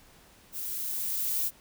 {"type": "noise with level ramp", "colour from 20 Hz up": "violet", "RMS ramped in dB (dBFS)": [-36, -28], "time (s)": [0.52, 1.51], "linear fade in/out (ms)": 50, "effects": ["pink hiss -57 dBFS RMS until 1.6 s"]}